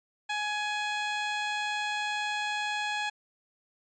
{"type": "tone", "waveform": "15% pulse", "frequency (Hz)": 838, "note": "G#5", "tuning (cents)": 15, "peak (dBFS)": -23, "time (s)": [0.29, 3.1], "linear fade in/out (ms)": 10, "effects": ["resampled to 16000 Hz"]}